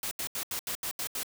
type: noise bursts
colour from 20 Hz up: white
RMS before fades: -34 dBFS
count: 8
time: 0.03-1.232 s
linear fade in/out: 2 ms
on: 82 ms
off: 78 ms
effects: none